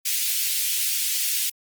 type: high-pass noise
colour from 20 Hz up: white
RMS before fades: -24 dBFS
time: 0.05-1.5 s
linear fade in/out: 10 ms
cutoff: 2300 Hz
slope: 24 dB/octave
effects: Opus 24 kbps